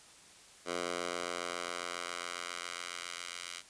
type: tone with high-pass filter sweep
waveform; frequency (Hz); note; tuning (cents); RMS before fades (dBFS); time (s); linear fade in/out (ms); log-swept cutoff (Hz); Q
10% pulse; 87.31; F2; 0; -40; 0.65-3.63; 50; 450 to 2400; 0.75
effects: white hiss -57 dBFS RMS until 3.69 s + resampled to 22050 Hz